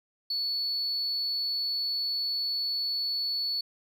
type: tone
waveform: triangle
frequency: 4430 Hz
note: C#8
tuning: 2 cents flat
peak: -25 dBFS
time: 0.3-3.61 s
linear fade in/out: 5 ms
effects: tanh soft clip ceiling -24 dBFS